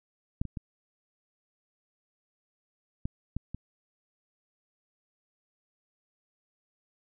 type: clicks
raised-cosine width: 5 ms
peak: -16 / -25 / -23 / -19 / -19 / -24 dBFS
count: 6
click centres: 0.415 / 0.453 / 0.572 / 3.055 / 3.366 / 3.546 s
effects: none